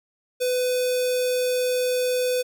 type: tone with notch filter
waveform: square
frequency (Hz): 501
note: B4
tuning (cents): +25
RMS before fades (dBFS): -23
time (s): 0.4-2.43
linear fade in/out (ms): 20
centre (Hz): 1200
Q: 0.64
effects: none